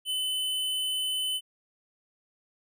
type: tone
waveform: square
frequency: 3025 Hz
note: F#7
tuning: 38 cents sharp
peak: -28 dBFS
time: 0.05-1.41 s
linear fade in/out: 50 ms
effects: none